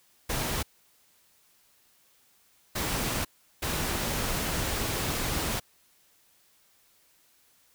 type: noise bursts at uneven times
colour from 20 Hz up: pink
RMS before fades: -30 dBFS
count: 3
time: 0.29-0.63 / 2.75-3.25 / 3.62-5.6 s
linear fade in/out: 10 ms
effects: white hiss -64 dBFS RMS until 7.74 s